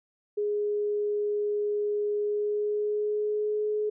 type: tone with pitch glide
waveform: sine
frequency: 415.3 to 423.3 Hz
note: G#4 to G#4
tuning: 0 to +33 cents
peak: -25 dBFS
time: 0.37-3.9 s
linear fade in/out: 10 ms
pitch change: +33 cents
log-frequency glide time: 2.19-3.65 s
effects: none